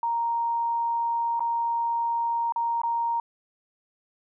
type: tone with dropouts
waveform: sine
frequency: 932.3 Hz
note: A#5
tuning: in tune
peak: -23 dBFS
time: 0.03-3.2 s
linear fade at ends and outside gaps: 2 ms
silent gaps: 1.395-1.405 / 2.523-2.56 / 2.817-2.834 s
effects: none